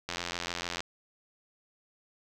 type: click train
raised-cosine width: 0.2 ms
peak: -16 dBFS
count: 63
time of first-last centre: 0.09-0.805 s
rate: 86.7 Hz
effects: 9-bit